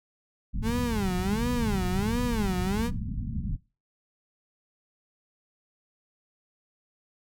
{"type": "low-pass noise", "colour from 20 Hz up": "pink", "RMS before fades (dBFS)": -31, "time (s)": [0.53, 3.57], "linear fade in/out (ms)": 20, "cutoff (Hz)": 230, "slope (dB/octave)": 48}
{"type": "tone with vibrato", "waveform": "35% pulse", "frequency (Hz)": 210.6, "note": "G#3", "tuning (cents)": 24, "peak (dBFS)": -25, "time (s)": [0.62, 2.91], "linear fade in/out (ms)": 50, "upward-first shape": "sine", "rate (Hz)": 1.4, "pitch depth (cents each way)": 270}
{"effects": ["noise-tail reverb RT60 0.3 s tail -20 dB re dry"]}